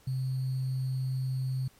sine tone with sample-and-hold, 130.81 Hz, C3, in tune, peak -28 dBFS, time 0.07-1.68 s, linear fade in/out 5 ms, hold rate 4410 Hz, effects pink hiss -61 dBFS RMS until 1.79 s + MP3 64 kbps

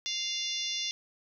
harmonic tone, 698.5 Hz, F5, in tune, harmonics 3 / 4 / 5 / 6 / 7 / 8 / 9, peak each -43 / -39 / -35 / -41 / -40 / -37 / -43 dBFS, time 0.06-0.91 s, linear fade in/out 0 ms, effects none

